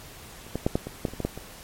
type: clicks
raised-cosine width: 2 ms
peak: -30 / -14 / -8 / -9 / -20 / -11 / -26 / -25 / -16 / -11 / -23 dBFS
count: 11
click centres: 0.466 / 0.556 / 0.665 / 0.755 / 0.87 / 1.052 / 1.084 / 1.136 / 1.203 / 1.25 / 1.376 s
effects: pink hiss -45 dBFS RMS until 1.63 s + MP3 64 kbps